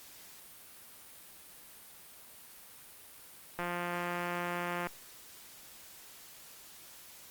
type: click train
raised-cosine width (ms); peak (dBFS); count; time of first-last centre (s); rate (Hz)
0.5; -21; 225; 3.59-4.87; 175
effects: white hiss -53 dBFS RMS until 7.3 s + Opus 48 kbps